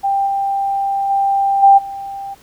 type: tone with level steps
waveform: sine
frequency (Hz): 790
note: G5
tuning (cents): +13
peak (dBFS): -13 / -15 / -12 / -4 / -24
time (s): 0.03-2.35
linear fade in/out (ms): 20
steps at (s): 0.26 / 1.09 / 1.62 / 1.77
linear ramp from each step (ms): 20
effects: pink hiss -48 dBFS RMS until 2.42 s